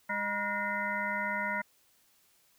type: harmonic tone with a mistuned harmonic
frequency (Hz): 205.1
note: G#3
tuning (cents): -21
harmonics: 1 / 3 / 5 / 7 / 9 / 10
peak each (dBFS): -41 / -40 / -36 / -36 / -37 / -37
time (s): 0.09-1.62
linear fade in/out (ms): 10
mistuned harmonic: 5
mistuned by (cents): -110
effects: white hiss -67 dBFS RMS until 2.58 s